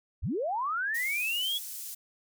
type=linear sweep; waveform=sine; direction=up; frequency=36.71 to 3413 Hz; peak=-28 dBFS; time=0.22-1.59 s; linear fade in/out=20 ms
type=high-pass noise; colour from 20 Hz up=pink; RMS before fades=-40 dBFS; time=0.94-1.95 s; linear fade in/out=10 ms; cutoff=8500 Hz; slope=12 dB/octave
effects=none